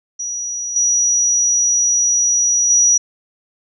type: tone with level steps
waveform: sine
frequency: 5820 Hz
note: F#8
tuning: 29 cents flat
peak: -21 / -12 / -9 dBFS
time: 0.19-2.98 s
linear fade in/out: 10 ms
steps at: 0.76 / 2.7 s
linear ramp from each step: 2 ms
effects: none